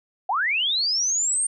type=linear sweep; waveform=sine; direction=up; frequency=697 to 8870 Hz; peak=-20 dBFS; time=0.29-1.47 s; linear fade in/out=5 ms; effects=none